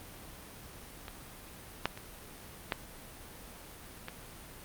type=clicks; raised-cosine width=0.3 ms; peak=-26 / -11 / -28 / -13 / -23 dBFS; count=5; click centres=1.082 / 1.856 / 1.975 / 2.722 / 4.084 s; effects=pink hiss -49 dBFS RMS until 4.64 s + Opus 32 kbps